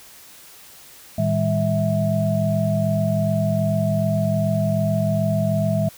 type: tone cluster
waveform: sine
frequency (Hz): 110.9 / 157.7 / 200.3 / 653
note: A2 / D#3 / G3 / E5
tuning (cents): +14 / +24 / +38 / -17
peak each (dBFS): -23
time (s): 1.18-5.89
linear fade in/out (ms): 5
effects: white hiss -45 dBFS RMS until 5.97 s